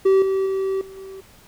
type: tone with level steps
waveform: triangle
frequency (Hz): 385.1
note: G4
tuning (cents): -31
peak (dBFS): -10 / -16 / -18 / -35 / -32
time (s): 0.05-1.21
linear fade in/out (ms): 10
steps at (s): 0.22 / 0.46 / 0.81 / 0.97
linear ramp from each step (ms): 2
effects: pink hiss -50 dBFS RMS until 1.47 s

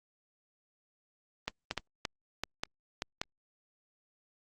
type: clicks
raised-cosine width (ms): 0.2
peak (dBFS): -15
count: 8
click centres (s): 1.48 / 1.711 / 1.777 / 2.052 / 2.436 / 2.635 / 3.021 / 3.215
effects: Opus 32 kbps

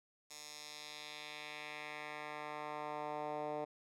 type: tone with band-pass filter sweep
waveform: 10% pulse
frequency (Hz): 150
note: D3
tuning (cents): +37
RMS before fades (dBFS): -45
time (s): 0.3-3.65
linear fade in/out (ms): 10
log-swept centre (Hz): 6600 to 600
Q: 1.4
effects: none

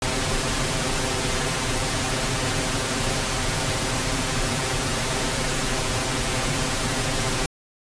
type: noise with comb filter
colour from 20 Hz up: pink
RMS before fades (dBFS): -24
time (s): 0.02-7.46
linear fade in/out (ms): 2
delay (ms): 7.7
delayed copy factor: +0.8
effects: resampled to 22050 Hz

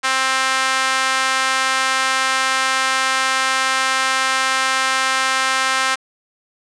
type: tone with high-pass filter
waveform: sawtooth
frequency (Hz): 263.5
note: C4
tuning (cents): +12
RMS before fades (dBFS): -18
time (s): 0.03-5.96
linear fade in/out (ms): 20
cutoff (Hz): 1300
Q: 1.4
effects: resampled to 22050 Hz + 7-bit

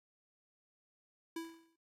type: tone with exponential decay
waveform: square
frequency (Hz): 329.6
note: E4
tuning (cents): 0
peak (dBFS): -38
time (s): 1.36-1.76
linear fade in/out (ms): 5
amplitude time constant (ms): 85
effects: AAC 48 kbps

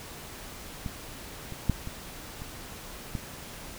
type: clicks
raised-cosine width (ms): 5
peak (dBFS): -20 / -25 / -10 / -24 / -28 / -19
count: 6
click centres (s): 0.862 / 1.523 / 1.697 / 1.874 / 2.419 / 3.152
effects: pink hiss -43 dBFS RMS until 3.78 s

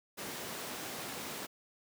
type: high-pass noise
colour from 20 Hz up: pink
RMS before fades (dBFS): -42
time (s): 0.17-1.47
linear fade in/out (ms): 20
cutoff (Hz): 200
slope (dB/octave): 12
effects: none

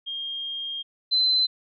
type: tone pair in turn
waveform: sine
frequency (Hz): 3221 / 4058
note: G7 / B7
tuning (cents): +46 / +46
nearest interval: major third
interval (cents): 400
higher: second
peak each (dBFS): -29 / -18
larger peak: second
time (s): 0.06-0.83 / 1.11-1.47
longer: first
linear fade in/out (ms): 20
effects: none

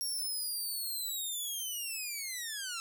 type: linear sweep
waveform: 10% pulse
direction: down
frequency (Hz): 5588 to 1318.5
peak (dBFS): -28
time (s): 0.01-2.8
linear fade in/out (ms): 0
effects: none

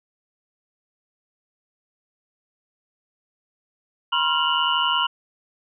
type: tone cluster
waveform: sine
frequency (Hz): 969 / 1060 / 1385 / 2839 / 2993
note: B5 / C6 / F6 / F7 / F#7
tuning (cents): -33 / +22 / -15 / +28 / +19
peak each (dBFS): -25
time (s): 4.12-5.07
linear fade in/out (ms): 10
effects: none

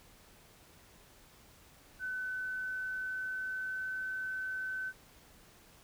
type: tone with pitch glide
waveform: sine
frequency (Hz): 1511 to 1523.3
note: F#6 to F#6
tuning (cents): +36 to +50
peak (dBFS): -35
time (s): 1.99-4.93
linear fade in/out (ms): 50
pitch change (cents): +14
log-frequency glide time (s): 2.24-4.11
effects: pink hiss -60 dBFS RMS until 5.83 s

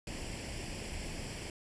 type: noise with comb filter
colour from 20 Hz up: pink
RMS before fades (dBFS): -41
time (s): 0.07-1.5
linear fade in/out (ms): 2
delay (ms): 0.39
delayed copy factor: +0.65
effects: resampled to 22050 Hz

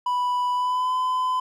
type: tone with pitch glide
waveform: triangle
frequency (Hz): 987.8 to 1015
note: B5 to B5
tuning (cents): 0 to +47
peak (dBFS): -19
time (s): 0.06-1.4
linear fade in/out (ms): 5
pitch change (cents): +47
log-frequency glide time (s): 0.52-0.94
effects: none

